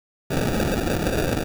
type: noise with sample-and-hold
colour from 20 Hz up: white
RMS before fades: -23 dBFS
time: 0.3-1.44 s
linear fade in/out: 10 ms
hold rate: 1050 Hz
effects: none